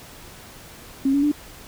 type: tone with pitch steps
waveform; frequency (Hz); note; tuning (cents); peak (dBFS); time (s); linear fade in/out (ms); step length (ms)
sine; 271.3 / 282.7 / 294.5; C#4 / C#4 / D4; -37 / +34 / +5; -16; 1.05-1.317; 5; 89
effects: pink hiss -43 dBFS RMS until 1.67 s

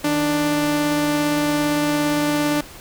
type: tone pair together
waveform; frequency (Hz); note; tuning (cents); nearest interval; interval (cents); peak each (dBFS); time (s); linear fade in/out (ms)
sawtooth; 156.22 / 294.9; D#3 / D4; +7 / +7; major seventh; 1100; -25 / -14; 0.04-2.61; 5
effects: pink hiss -40 dBFS RMS until 2.8 s

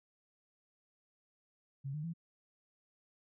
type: tone with pitch steps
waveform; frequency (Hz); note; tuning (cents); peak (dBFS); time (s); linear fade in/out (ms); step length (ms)
sine; 137.1 / 151.25 / 166.85; C#3 / D#3 / E3; -19 / -49 / +21; -37; 1.84-2.137; 20; 99
effects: none

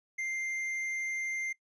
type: tone with tanh clipping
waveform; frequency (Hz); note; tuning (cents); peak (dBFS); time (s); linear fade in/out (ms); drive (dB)
sine; 2096; C7; +2; -34; 0.18-1.53; 10; 8
effects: noise-tail reverb RT60 0.1 s tail -19 dB re dry + resampled to 22050 Hz

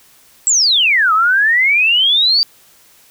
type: exponential two-way sweep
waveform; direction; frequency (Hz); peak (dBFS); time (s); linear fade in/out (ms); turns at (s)
sine; down then up; 7900 to 1244.5 to 4715; -9; 0.47-2.43; 0; 1.13
effects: white hiss -48 dBFS RMS until 3.1 s

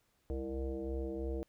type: tone with frequency modulation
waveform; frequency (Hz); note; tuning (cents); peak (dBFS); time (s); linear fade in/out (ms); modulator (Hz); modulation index
sine; 199.5; G3; +31; -35; 0.3-1.43; 0; 132; 2.5
effects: pink hiss -75 dBFS RMS until 1.48 s

